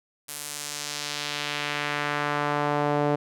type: tone with band-pass filter sweep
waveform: sawtooth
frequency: 146.6 Hz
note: D3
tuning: 3 cents flat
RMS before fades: -28 dBFS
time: 0.28-3.16 s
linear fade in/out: 10 ms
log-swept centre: 11000 to 550 Hz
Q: 1.1
effects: none